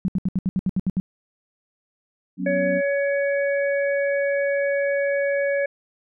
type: tone bursts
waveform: sine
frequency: 186.9 Hz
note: F#3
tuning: 18 cents sharp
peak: -18 dBFS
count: 10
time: 0.05-1 s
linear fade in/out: 0 ms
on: 32 ms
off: 70 ms
type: chord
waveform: sine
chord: F# suspended fourth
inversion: none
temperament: equal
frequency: 185 / 246.9 / 277.2 Hz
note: F#3 / B3 / C#4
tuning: 0 / 0 / 0 cents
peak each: -26 / -31 / -28 dBFS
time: 2.37-2.82 s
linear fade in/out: 50 ms
type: harmonic tone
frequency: 562 Hz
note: C#5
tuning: 24 cents sharp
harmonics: 1 / 3 / 4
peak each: -20 / -28 / -32 dBFS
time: 2.46-5.66 s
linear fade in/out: 5 ms
effects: none